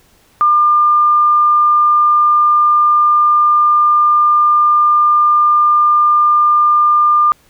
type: tone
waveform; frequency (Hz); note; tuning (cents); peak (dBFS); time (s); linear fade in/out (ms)
sine; 1200; D6; +37; -7; 0.41-7.32; 0
effects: pink hiss -51 dBFS RMS until 7.49 s